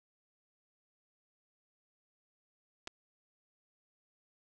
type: clicks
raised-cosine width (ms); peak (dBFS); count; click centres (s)
0.2; -25; 2; 2.873 / 2.876
effects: none